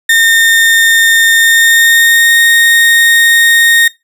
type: tone with pitch glide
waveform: 35% pulse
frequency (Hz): 1824 to 1851.6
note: A#6 to A#6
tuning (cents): -38 to -12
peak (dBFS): -3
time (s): 0.09-3.88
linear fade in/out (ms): 5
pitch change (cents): +26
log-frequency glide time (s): 1.32-2.39
effects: noise-tail reverb RT60 0.2 s tail -19 dB re dry